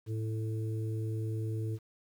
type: harmonic tone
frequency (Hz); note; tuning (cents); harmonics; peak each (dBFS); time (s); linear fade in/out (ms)
110; A2; 0; 1 / 3 / 4; -32 / -42 / -44; 0.06-1.79; 50
effects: 10-bit